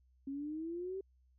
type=exponential sweep; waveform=sine; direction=up; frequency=270 to 391.3 Hz; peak=-38 dBFS; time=0.27-1.01 s; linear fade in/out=5 ms; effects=added 63 Hz sine -66 dBFS peak until 1.38 s